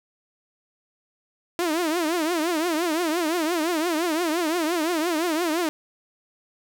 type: tone with vibrato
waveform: sawtooth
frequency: 330.3 Hz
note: E4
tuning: 4 cents sharp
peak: -18 dBFS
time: 1.59-5.69 s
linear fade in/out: 0 ms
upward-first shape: triangle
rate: 5.8 Hz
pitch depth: 180 cents each way
effects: none